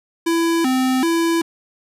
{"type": "tone with vibrato", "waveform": "square", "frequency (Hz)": 293.6, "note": "D4", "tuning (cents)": 0, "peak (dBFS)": -16, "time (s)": [0.26, 1.42], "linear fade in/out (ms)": 10, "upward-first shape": "square", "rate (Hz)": 1.3, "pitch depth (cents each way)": 220, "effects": ["resampled to 32000 Hz"]}